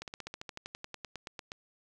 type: slowing click train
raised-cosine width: 0.2 ms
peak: -23 dBFS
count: 18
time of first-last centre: 0.02-1.519 s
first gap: 58 ms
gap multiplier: 1.05
effects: none